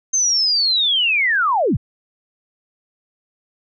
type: linear sweep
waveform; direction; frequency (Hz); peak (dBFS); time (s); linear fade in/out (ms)
sine; down; 6330 to 64.6; -14; 0.13-1.77; 10
effects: none